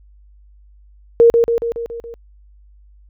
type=tone with echo; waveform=sine; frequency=466.2 Hz; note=A#4; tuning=in tune; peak=-5 dBFS; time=1.2-1.3 s; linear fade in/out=0 ms; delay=140 ms; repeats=6; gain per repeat=-4 dB; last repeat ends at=2.14 s; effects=added 50 Hz sine -44 dBFS peak until 3.09 s